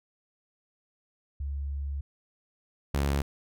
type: tone pair in turn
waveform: sine / sawtooth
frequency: 70.2 / 70.2 Hz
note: C#2 / C#2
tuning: +22 / +22 cents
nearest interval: unison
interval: 0 cents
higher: neither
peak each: -30 / -21 dBFS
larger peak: second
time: 1.4-2.01 / 2.94-3.22 s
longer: first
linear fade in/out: 5 ms
effects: none